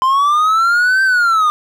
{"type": "linear two-way sweep", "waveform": "triangle", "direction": "up then down", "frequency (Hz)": [1028, 1568, 1203], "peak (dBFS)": -8, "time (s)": [0.02, 1.5], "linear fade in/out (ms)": 0, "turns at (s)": 1.03, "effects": []}